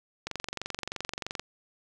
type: click train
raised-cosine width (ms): 0.2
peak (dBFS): -16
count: 27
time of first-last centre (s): 0.27-1.396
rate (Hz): 23.1
effects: none